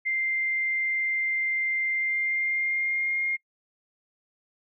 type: tone with pitch glide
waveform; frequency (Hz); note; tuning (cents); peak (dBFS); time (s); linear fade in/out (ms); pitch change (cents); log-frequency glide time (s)
sine; 2093 to 2128; C7 to C7; 0 to +29; -24; 0.05-3.37; 20; +29; 1.92-3.2
effects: noise-tail reverb RT60 0.1 s tail -25 dB re dry